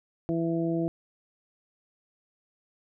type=harmonic tone; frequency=166.1 Hz; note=E3; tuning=13 cents sharp; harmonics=1 / 2 / 3 / 4; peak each=-30 / -27 / -37 / -35 dBFS; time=0.29-0.88 s; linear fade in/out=0 ms; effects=none